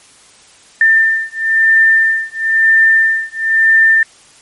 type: beating tone pair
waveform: sine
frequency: 1792 / 1793 Hz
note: A6 / A6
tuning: +31 / +32 cents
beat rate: 1 Hz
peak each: -11 dBFS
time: 0.81-4.03 s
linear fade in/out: 2 ms
effects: white hiss -44 dBFS RMS until 4.41 s + MP3 48 kbps